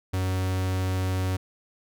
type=tone; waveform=45% pulse; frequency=93.4 Hz; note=F#2; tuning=17 cents sharp; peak=-24 dBFS; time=0.13-1.37 s; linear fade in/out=10 ms; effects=none